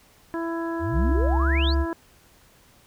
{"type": "harmonic tone", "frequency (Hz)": 332.5, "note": "E4", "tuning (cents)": 15, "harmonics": [1, 2, 3, 4, 5], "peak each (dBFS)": [-27, -35, -34, -41, -38], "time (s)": [0.34, 1.93], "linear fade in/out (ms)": 0}
{"type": "exponential sweep", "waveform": "sine", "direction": "up", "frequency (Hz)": [71.3, 4978], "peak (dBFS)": -26, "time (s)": [0.79, 1.75], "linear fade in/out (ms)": 50}
{"type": "tone with pitch glide", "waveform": "sine", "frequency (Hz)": [65.41, 69.7], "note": ["C2", "C#2"], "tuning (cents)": [0, 10], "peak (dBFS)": -19, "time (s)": [0.92, 1.86], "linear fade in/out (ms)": 50, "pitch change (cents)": 110, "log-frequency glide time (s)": [1.32, 1.46]}
{"effects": ["pink hiss -56 dBFS RMS until 2.86 s"]}